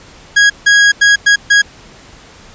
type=tone bursts at uneven times; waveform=40% pulse; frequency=1649 Hz; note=G#6; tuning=13 cents flat; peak=-4 dBFS; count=5; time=0.36-0.5 / 0.66-0.92 / 1.01-1.16 / 1.26-1.36 / 1.5-1.62 s; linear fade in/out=10 ms; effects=pink hiss -39 dBFS RMS until 2.54 s + resampled to 16000 Hz